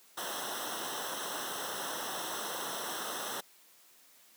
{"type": "noise with comb filter", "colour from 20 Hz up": "pink", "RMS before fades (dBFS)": -38, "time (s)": [0.17, 3.41], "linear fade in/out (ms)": 10, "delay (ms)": 0.43, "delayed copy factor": -1, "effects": ["white hiss -61 dBFS RMS until 4.36 s", "high-pass 200 Hz 12 dB/octave"]}